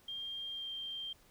sine tone with pitch glide, 3200 to 3171 Hz, G7 to G7, +35 to +19 cents, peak -39 dBFS, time 0.08-1.13 s, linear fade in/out 5 ms, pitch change -16 cents, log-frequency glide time 0.51-0.73 s, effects pink hiss -65 dBFS RMS until 1.3 s

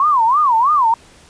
sine tone with vibrato, 1046.5 Hz, C6, in tune, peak -10 dBFS, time 0-0.94 s, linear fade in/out 2 ms, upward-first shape sine, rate 3.1 Hz, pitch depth 280 cents each way, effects pink hiss -46 dBFS RMS until 1.29 s + resampled to 22050 Hz

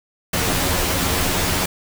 pink noise with comb filter, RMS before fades -20 dBFS, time 0.33-1.66 s, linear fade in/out 5 ms, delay 11 ms, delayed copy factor +0.6, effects none

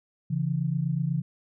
sine tone pair together, 138.59 / 166.76 Hz, C#3 / E3, 0 / +20 cents, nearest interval minor third, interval 320 cents, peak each -27 dBFS, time 0.3-1.22 s, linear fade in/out 10 ms, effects none

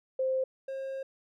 sine / triangle tone pair in turn, 523.3 / 536.2 Hz, C5 / C5, 0 / +42 cents, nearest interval unison, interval 42 cents, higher second, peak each -26 / -32 dBFS, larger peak first, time 0.19-0.44 / 0.68-1.03 s, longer second, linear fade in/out 5 ms, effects none

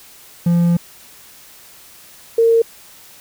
triangle / sine tone pair in turn, 171.9 / 458.1 Hz, F3 / A#4, -27 / -30 cents, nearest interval octave + perfect fourth, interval 1697 cents, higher second, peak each -9 dBFS, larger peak neither, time 0.46-0.77 / 2.38-2.62 s, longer first, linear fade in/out 5 ms, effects white hiss -43 dBFS RMS until 3.2 s

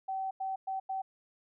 sine tone bursts at uneven times, 767 Hz, G5, 38 cents flat, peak -32 dBFS, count 4, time 0.08-0.31 / 0.4-0.56 / 0.67-0.8 / 0.89-1.02 s, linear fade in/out 10 ms, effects none

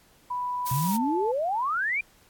sine tone with pitch glide, 987.8 to 869.9 Hz, B5 to A5, 0 to -20 cents, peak -27 dBFS, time 0.3-1.32 s, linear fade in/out 10 ms, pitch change -220 cents, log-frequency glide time 0.84-1.05 s
blue noise, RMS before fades -33 dBFS, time 0.66-0.97 s, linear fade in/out 5 ms
sine exponential sweep, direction up, 123.47 to 2448 Hz, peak -24 dBFS, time 0.71-2.01 s, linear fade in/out 5 ms
effects pink hiss -59 dBFS RMS until 2.29 s + AAC 64 kbps

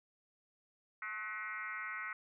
sine tone with frequency modulation, 1706 Hz, G#6, 46 cents sharp, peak -39 dBFS, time 1.02-2.13 s, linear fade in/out 2 ms, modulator 209 Hz, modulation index 2.5, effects none

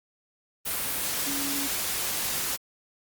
sine tone in noise, 280 Hz, C#4, 18 cents sharp, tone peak -33 dBFS, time 1.26-1.68 s, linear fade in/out 20 ms, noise white, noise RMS -29 dBFS, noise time 0.65-2.57 s, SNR -7 dB, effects Opus 32 kbps

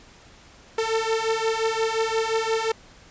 sawtooth beating tone pair, 444.3 / 450 Hz, A4 / A4, +17 / +39 cents, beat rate 5.7 Hz, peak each -21 dBFS, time 0.78-2.72 s, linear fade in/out 5 ms, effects pink hiss -50 dBFS RMS until 3.1 s + resampled to 16000 Hz

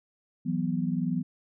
sine chord, E suspended second, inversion none, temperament just, 164.81 / 185.42 / 247.2 Hz, E3 / F#3 / B3, 0 / +4 / +2 cents, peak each -30 dBFS, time 0.45-1.23 s, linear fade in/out 20 ms, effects none

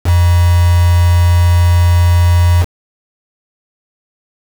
sine tone with quantisation, 87.31 Hz, F2, in tune, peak -6 dBFS, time 0.04-2.66 s, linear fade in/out 50 ms, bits 3, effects none

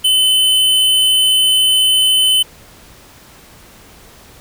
square tone, 3038 Hz, F#7, 45 cents sharp, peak -10 dBFS, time 0.04-2.43 s, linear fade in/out 10 ms, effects pink hiss -42 dBFS RMS until 4.4 s

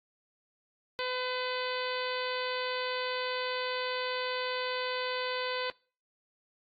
harmonic tone, 505 Hz, B4, 39 cents sharp, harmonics 1 / 2 / 3 / 4 / 5 / 6 / 7 / 8 / 9, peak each -35 / -38 / -40 / -41 / -42 / -43 / -43 / -44 / -45 dBFS, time 0.99-5.7 s, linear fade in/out 0 ms, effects noise-tail reverb RT60 0.4 s tail -25 dB re dry + AAC 48 kbps

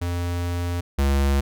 square tone pair in turn, 87.31 / 69.3 Hz, F2 / C#2, 0 / 0 cents, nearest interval major third, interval 400 cents, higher first, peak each -24 / -18 dBFS, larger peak second, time 0.01-0.81 / 0.98-1.41 s, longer first, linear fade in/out 10 ms, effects none

